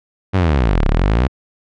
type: linear two-way sweep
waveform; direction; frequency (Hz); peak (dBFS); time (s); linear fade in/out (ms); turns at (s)
sawtooth; down then up; 100 to 31.14 to 68.1; -8; 0.33-1.28; 20; 0.85
effects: low-pass 3000 Hz 12 dB/octave